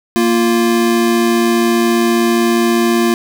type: tone pair together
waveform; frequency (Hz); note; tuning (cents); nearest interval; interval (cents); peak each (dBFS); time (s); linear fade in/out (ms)
square; 232.5 / 347.4; A#3 / F4; -4 / -9; perfect fifth; 695; -14; 0.16-3.14; 0
effects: none